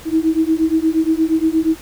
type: beating tone pair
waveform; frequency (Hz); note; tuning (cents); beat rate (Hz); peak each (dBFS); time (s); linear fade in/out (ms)
sine; 316.8 / 325.3; D#4 / E4; +31 / -23; 8.5; -16; 0.05-1.77; 50
effects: added 64 Hz sine -44 dBFS peak until 1.81 s + pink hiss -39 dBFS RMS until 1.81 s